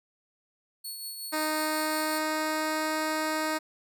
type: tone with tremolo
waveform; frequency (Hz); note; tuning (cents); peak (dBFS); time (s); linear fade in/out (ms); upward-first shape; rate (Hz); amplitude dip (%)
15% pulse; 4400; C#8; -14; -28; 0.84-2.19; 10; triangle; 5.5; 45
type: tone with pitch glide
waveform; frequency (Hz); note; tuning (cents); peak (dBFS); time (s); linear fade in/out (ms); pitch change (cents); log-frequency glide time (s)
10% pulse; 309.6 to 311.8; D#4 to D#4; -9 to +4; -19; 1.32-3.59; 20; +13; 1.59-2.95
effects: none